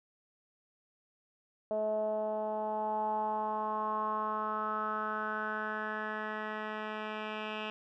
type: tone with low-pass filter sweep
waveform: 10% pulse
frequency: 214.8 Hz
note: A3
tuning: 41 cents flat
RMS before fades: -35 dBFS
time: 1.71-7.7 s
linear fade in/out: 0 ms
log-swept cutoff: 620 to 2600 Hz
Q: 5.9
effects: none